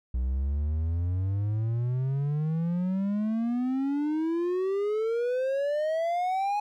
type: exponential sweep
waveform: triangle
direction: up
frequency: 60.7 to 838 Hz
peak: -23 dBFS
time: 0.14-6.6 s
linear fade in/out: 5 ms
effects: none